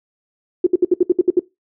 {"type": "tone bursts", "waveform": "sine", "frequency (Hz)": 358.8, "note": "F4", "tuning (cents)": 47, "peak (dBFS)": -8, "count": 9, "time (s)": [0.64, 1.395], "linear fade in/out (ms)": 5, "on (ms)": 27, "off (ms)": 64, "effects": ["noise-tail reverb RT60 0.2 s tail -20 dB re dry"]}